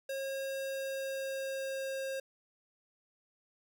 square tone with pitch glide, 541 to 536 Hz, C#5 to C5, -42 to +42 cents, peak -36 dBFS, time 0.09-2.2 s, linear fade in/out 5 ms, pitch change -16 cents, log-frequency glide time 0.23-2.05 s, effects none

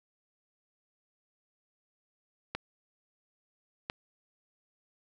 clicks, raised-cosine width 0.3 ms, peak -17 dBFS, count 2, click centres 2.55 / 3.899 s, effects none

